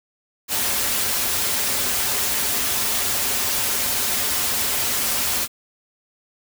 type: noise with comb filter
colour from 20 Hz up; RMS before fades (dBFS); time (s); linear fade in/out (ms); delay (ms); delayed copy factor
white; -22; 0.48-5.48; 50; 6.2; -0.6
effects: none